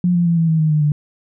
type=tone with pitch steps; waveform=sine; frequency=177.8 / 173.24 / 168.79 / 164.46 / 160.24 / 156.13 / 152.12 / 148.22 Hz; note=F3 / F3 / E3 / E3 / E3 / D#3 / D#3 / D3; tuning=+31 / -14 / +41 / -4 / -49 / +6 / -39 / +16 cents; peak=-12 dBFS; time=0.04-0.92 s; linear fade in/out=2 ms; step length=110 ms; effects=none